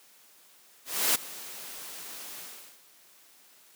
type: noise with ADSR envelope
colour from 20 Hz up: white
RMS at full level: -23 dBFS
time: 0.85-2.81 s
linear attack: 300 ms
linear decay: 11 ms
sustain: -19 dB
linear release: 430 ms
effects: white hiss -58 dBFS RMS until 3.75 s + high-pass 200 Hz 12 dB/octave